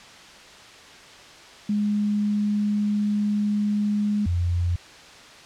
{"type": "tone pair in turn", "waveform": "sine", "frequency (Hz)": [207.7, 87.33], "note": ["G#3", "F2"], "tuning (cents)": [0, 0], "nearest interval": "octave + minor third", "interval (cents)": 1500, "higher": "first", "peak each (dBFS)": -20, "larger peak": "neither", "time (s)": [[1.69, 4.26], [4.26, 4.76]], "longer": "first", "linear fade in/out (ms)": 5, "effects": ["white hiss -45 dBFS RMS until 5.45 s", "low-pass 5000 Hz 12 dB/octave"]}